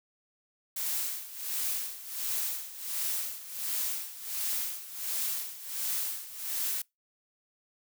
blue noise with tremolo, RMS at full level -31 dBFS, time 0.76-6.82 s, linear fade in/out 5 ms, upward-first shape sine, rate 1.4 Hz, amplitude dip 80%, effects noise-tail reverb RT60 0.2 s tail -25 dB re dry

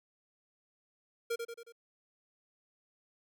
square tone with echo, 466.2 Hz, A#4, in tune, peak -32 dBFS, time 1.3-1.36 s, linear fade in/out 10 ms, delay 91 ms, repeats 4, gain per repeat -5 dB, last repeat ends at 1.724 s, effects none

